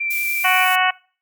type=tone with vibrato; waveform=sine; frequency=2351 Hz; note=D7; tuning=1 cent sharp; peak=-20 dBFS; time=0-0.65 s; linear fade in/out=10 ms; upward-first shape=triangle; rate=10 Hz; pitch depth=13 cents each way
type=noise; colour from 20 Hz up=violet; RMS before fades=-27 dBFS; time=0.1-0.76 s; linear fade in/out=10 ms
type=harmonic tone; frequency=370 Hz; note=F#4; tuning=in tune; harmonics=2 / 3 / 4 / 5 / 6 / 7 / 8; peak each=-19 / -21 / -22 / -23 / -24 / -24 / -25 dBFS; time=0.44-0.91 s; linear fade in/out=10 ms
effects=noise-tail reverb RT60 0.4 s tail -23 dB re dry + Opus 48 kbps